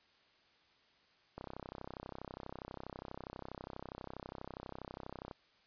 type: click train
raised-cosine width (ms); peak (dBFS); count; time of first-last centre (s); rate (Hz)
1; -30; 128; 1.38-5.312; 32.3
effects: white hiss -69 dBFS RMS until 5.66 s + resampled to 11025 Hz